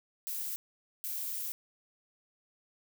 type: noise bursts at uneven times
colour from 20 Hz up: violet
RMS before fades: -37 dBFS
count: 2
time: 0.27-0.56 / 1.04-1.52 s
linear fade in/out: 0 ms
effects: none